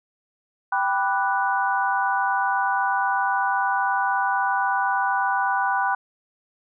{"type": "chord", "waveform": "sine", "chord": "G major seventh", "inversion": "none", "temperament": "equal", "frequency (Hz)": [784, 987.8, 1174.7, 1480], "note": ["G5", "B5", "D6", "F#6"], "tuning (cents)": [0, 0, 0, 0], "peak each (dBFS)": [-24, -24, -30, -25], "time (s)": [0.72, 5.95], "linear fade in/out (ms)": 5, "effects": []}